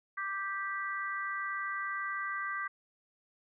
harmonic tone, 392.4 Hz, G4, 2 cents sharp, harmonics 3 / 4 / 5, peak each -37 / -38 / -39 dBFS, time 0.17-2.68 s, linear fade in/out 10 ms, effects none

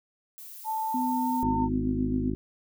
violet noise, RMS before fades -44 dBFS, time 0.38-1.43 s, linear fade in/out 0 ms
sine tone with pitch glide, 881 to 905.8 Hz, A5 to A#5, +2 to -50 cents, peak -27 dBFS, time 0.64-1.69 s, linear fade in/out 50 ms, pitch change +48 cents, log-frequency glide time 0.8-1.35 s
sine tone, 252 Hz, B3, 35 cents sharp, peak -27 dBFS, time 0.94-2.3 s, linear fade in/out 5 ms
harmonic tone, 51.91 Hz, G#1, in tune, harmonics 1 / 2 / 3 / 4 / 5 / 6 / 7, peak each -34 / -35 / -37 / -36 / -35 / -36 / -37 dBFS, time 1.43-2.35 s, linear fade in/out 0 ms
effects none

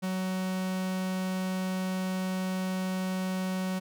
45% pulse tone, 186.6 Hz, F#3, 15 cents sharp, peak -29 dBFS, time 0.02-3.8 s, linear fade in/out 20 ms, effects none

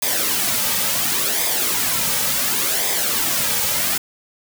white noise with flanger, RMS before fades -20 dBFS, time 0.02-3.98 s, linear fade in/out 5 ms, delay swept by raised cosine 0.7 to 2.9 ms, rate 0.7 Hz, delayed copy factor -0.6, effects none

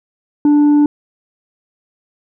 triangle tone with tanh clipping, 293.7 Hz, D4, in tune, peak -8 dBFS, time 0.45-0.86 s, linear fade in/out 2 ms, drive 8 dB, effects none

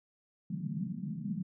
white band-pass noise, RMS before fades -37 dBFS, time 0.5-1.43 s, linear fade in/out 5 ms, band 150 to 210 Hz, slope 48 dB/octave, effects none

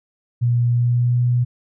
sine tone with pitch glide, 120.2 to 122.44 Hz, B2 to B2, -46 to -15 cents, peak -14 dBFS, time 0.41-1.45 s, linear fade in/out 20 ms, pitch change +31 cents, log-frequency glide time 0.7-1.21 s, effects none

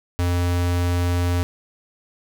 square tone, 88 Hz, F2, 14 cents sharp, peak -19 dBFS, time 0.19-1.43 s, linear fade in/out 0 ms, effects none

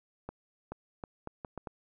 accelerating click train, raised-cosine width 1 ms, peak -25 dBFS, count 7, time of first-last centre 0.29-1.672 s, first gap 430 ms, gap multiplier 0.74, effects none

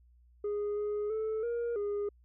sine tone with pitch steps, 413.2 / 416.7 / 437.4 / 472.1 / 409.7 Hz, G#4 / G#4 / A4 / A#4 / G#4, -9 / +6 / -10 / +22 / -24 cents, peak -28 dBFS, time 0.44-2.09 s, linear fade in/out 5 ms, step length 330 ms, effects tanh soft clip ceiling -30 dBFS + added 60 Hz sine -59 dBFS peak until 2.24 s

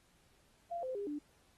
sine tone with pitch steps, 688 / 516 / 404.5 / 294.4 Hz, F5 / C5 / G#4 / D4, -26 / -24 / -46 / +4 cents, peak -37 dBFS, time 0.71-1.19 s, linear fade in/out 10 ms, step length 120 ms, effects pink hiss -70 dBFS RMS until 1.57 s + AAC 32 kbps

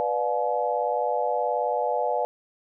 sine chord, B diminished seventh, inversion none, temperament just, 493.9 / 592.7 / 711.2 / 853.4 Hz, B4 / D5 / F5 / Ab5, 0 / +16 / +31 / +47 cents, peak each -28 dBFS, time 0-2.25 s, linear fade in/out 0 ms, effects none

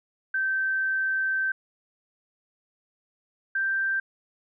sine tone pair in turn, 1552 / 1570 Hz, G6 / G6, -18 / +2 cents, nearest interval unison, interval 20 cents, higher second, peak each -23 dBFS, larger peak neither, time 0.34-1.52 / 3.55-4 s, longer first, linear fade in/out 5 ms, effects none

